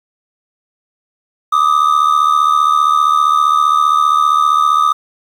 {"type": "ring-modulated tone", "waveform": "triangle", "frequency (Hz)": 1221, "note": "D#6", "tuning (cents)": -33, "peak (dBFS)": -4, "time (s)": [1.52, 4.93], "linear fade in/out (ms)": 10, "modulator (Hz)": 37.6, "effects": ["7-bit"]}